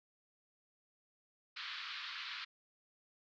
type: band-pass noise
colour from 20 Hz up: white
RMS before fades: -45 dBFS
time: 1.56-2.45 s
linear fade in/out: 10 ms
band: 1100 to 4400 Hz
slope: 48 dB/octave
effects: none